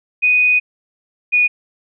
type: tone pair in turn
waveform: sine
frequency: 2487 / 2461 Hz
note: D#7 / D#7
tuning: -1 / -20 cents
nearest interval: unison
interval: 19 cents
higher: first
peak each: -10 dBFS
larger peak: neither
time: 0.22-0.6 / 1.32-1.48 s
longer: first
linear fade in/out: 20 ms
effects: none